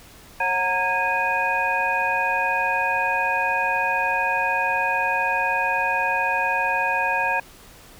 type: tone cluster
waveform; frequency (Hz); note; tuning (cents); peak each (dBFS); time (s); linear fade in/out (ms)
sine; 544 / 736 / 923 / 1639 / 2483; C#5 / F#5 / A#5 / G#6 / D#7; -33 / -9 / -17 / -23 / -4; -31 / -28 / -24 / -25 / -25; 0.4-7.4; 5
effects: pink hiss -47 dBFS RMS until 7.99 s